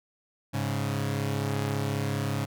sawtooth tone pair together, 103.91 / 138.7 Hz, G#2 / C#3, +1 / +1 cents, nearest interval perfect fourth, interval 500 cents, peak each -26 dBFS, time 0.53-2.46 s, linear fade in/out 20 ms, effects none

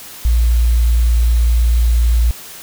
sine tone with quantisation, 58.27 Hz, A#1, in tune, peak -9 dBFS, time 0.25-2.31 s, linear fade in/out 0 ms, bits 6, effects white hiss -34 dBFS RMS until 2.62 s

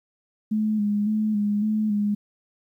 sine tone with vibrato, 210.7 Hz, G#3, 25 cents sharp, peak -20 dBFS, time 0.51-2.15 s, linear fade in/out 10 ms, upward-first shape square, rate 1.8 Hz, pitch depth 35 cents each way, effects 10-bit

